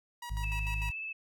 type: tone with tremolo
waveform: sawtooth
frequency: 959 Hz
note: A#5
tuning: 49 cents sharp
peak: -36 dBFS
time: 0.22-0.92 s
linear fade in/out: 5 ms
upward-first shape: square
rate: 6.7 Hz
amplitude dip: 75%
type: harmonic tone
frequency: 51.8 Hz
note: G#1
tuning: 4 cents flat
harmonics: 1 / 2 / 3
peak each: -32 / -40 / -46 dBFS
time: 0.3-0.91 s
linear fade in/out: 10 ms
type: tone with vibrato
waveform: sine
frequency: 2622 Hz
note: E7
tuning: 10 cents flat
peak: -36 dBFS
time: 0.43-1.13 s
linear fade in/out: 10 ms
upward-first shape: sine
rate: 17 Hz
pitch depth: 16 cents each way
effects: none